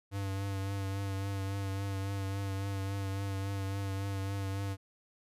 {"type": "tone with vibrato", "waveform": "square", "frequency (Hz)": 98, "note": "G2", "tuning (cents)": 0, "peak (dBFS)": -34, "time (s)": [0.11, 4.77], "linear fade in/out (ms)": 50, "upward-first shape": "triangle", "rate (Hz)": 3.6, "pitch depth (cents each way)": 31, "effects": ["resampled to 32000 Hz"]}